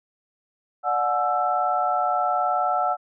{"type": "tone cluster", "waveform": "sine", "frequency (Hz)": [589, 730, 849, 1328], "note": ["D5", "F#5", "G#5", "E6"], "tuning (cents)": [5, -24, 38, 12], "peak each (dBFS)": [-30, -22, -30, -25], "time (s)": [0.83, 2.97], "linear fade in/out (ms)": 50, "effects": []}